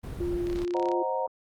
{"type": "noise", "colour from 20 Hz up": "brown", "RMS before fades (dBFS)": -36, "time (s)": [0.03, 0.65], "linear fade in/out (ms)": 10}
{"type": "tone with pitch glide", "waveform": "sine", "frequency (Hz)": [349.2, 351.6], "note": ["F4", "F4"], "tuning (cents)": [0, 12], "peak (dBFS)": -27, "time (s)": [0.2, 1.03], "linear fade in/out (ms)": 10, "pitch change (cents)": 12, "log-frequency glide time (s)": [0.6, 0.72]}
{"type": "click train", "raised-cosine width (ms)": 0.2, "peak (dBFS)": -25, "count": 16, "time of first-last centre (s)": [0.47, 0.916], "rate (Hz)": 33.6}
{"type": "chord", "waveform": "sine", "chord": "C half-diminished seventh", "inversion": "none", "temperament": "equal", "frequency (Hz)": [523.3, 622.3, 740, 932.3], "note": ["C5", "Eb5", "Gb5", "Bb5"], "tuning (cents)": [0, 0, 0, 0], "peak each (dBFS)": [-30, -35, -35, -30], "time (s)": [0.74, 1.27], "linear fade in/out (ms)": 10}
{"effects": ["Opus 32 kbps"]}